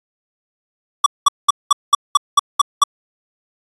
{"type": "tone bursts", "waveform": "square", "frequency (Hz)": 1146, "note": "D6", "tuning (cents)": -43, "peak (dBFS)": -7, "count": 9, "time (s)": [1.04, 2.838], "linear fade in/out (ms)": 5, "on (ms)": 22, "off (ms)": 200, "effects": ["resampled to 22050 Hz"]}